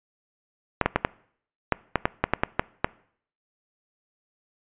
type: clicks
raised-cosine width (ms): 0.5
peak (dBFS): -4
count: 12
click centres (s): 0.813 / 0.86 / 0.96 / 1.049 / 1.723 / 1.957 / 2.055 / 2.24 / 2.336 / 2.435 / 2.595 / 2.845
effects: noise-tail reverb RT60 0.6 s tail -22 dB re dry + resampled to 8000 Hz